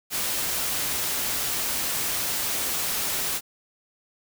white noise, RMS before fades -27 dBFS, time 0.1-3.41 s, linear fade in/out 50 ms, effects none

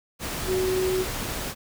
sine tone in noise, 372.7 Hz, F#4, 13 cents sharp, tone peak -22 dBFS, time 0.46-1.06 s, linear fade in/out 50 ms, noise pink, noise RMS -31 dBFS, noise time 0.19-1.55 s, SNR +6 dB, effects none

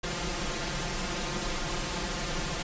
pink noise with comb filter, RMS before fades -32 dBFS, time 0.03-2.63 s, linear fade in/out 10 ms, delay 5.7 ms, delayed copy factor +1, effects resampled to 16000 Hz

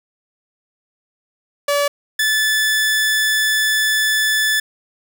sawtooth tone pair in turn, 574 / 1740 Hz, D5 / A6, -40 / -20 cents, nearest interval octave + perfect fifth, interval 1920 cents, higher second, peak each -11 dBFS, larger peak neither, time 1.68-1.88 / 2.19-4.6 s, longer second, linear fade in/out 5 ms, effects none

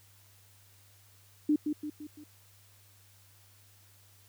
sine tone with echo, 299.8 Hz, D4, 36 cents sharp, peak -22 dBFS, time 1.49-1.56 s, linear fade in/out 5 ms, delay 170 ms, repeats 4, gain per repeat -6 dB, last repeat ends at 2.24 s, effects added 99 Hz sine -61 dBFS peak until 4.28 s + white hiss -62 dBFS RMS until 4.28 s

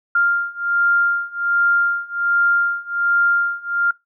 sine beating tone pair, 1396.9 / 1398.2 Hz, F6 / F6, 0 / +2 cents, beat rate 1.3 Hz, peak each -19 / -18 dBFS, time 0.15-3.91 s, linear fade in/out 5 ms, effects noise-tail reverb RT60 0.2 s tail -23 dB re dry

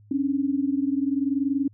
sine tone pair together, 270.7 / 291.3 Hz, C#4 / D4, -41 / -14 cents, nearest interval minor second, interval 127 cents, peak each -23 / -26 dBFS, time 0.11-1.68 s, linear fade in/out 5 ms, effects added 104 Hz sine -50 dBFS peak until 1.73 s

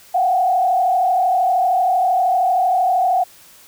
sine tone with frequency modulation, 735 Hz, F#5, 12 cents flat, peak -13 dBFS, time 0.14-3.24 s, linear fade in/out 10 ms, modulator 32.9 Hz, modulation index 1.1, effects white hiss -46 dBFS RMS until 3.67 s

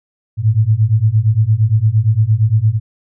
sine beating tone pair, 104.8 / 113.5 Hz, G#2 / A#2, +16 / -46 cents, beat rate 8.7 Hz, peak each -13 / -12 dBFS, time 0.37-2.8 s, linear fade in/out 50 ms, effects none

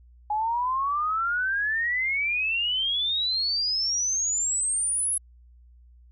sine exponential sweep, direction up, 830.6 to 10880 Hz, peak -23 dBFS, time 0.3-5.18 s, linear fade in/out 5 ms, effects added 60 Hz sine -50 dBFS peak until 6.11 s

